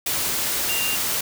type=tone in noise; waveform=sine; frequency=2782 Hz; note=F7; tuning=7 cents flat; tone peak=-25 dBFS; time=0.69-0.96 s; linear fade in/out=5 ms; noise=white; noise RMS=-24 dBFS; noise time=0.06-1.21 s; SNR=-4 dB; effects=none